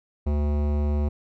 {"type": "tone with hard clipping", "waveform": "sine", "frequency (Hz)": 73.42, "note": "D2", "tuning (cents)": 0, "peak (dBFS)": -23, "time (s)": [0.26, 1.09], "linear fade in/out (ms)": 10, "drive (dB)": 17, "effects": []}